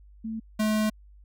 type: tone pair in turn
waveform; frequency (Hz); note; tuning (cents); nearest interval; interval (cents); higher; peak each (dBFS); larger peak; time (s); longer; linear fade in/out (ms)
sine / square; 222.3 / 215; A3 / A3; +18 / -40; minor second; 58; first; -30 / -23; second; 0.24-0.4 / 0.59-0.9; second; 10
effects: added 50 Hz sine -49 dBFS peak until 1.24 s